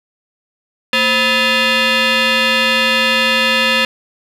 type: tone with frequency modulation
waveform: sine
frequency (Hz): 526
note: C5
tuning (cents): +9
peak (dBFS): -8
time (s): 0.93-3.85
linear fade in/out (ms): 2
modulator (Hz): 754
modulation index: 4.5
effects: tanh soft clip ceiling -10 dBFS + 7-bit